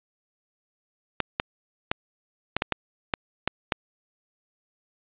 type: clicks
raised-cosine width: 0.3 ms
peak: -6 dBFS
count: 9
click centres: 1.203 / 1.399 / 1.915 / 2.566 / 2.621 / 2.723 / 3.138 / 3.476 / 3.722 s
effects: resampled to 8000 Hz + 8-bit